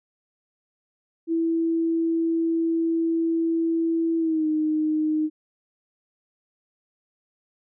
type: tone with pitch glide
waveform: sine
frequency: 329.6 to 309.3 Hz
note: E4 to D#4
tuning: 0 to -10 cents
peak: -20 dBFS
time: 1.27-5.3 s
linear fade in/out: 50 ms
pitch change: -110 cents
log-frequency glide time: 4.18-4.47 s
effects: none